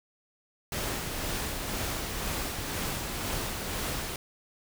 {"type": "noise with tremolo", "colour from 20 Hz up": "pink", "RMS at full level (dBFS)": -32, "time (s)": [0.72, 4.16], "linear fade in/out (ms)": 2, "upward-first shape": "sine", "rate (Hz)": 2, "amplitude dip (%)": 30, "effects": []}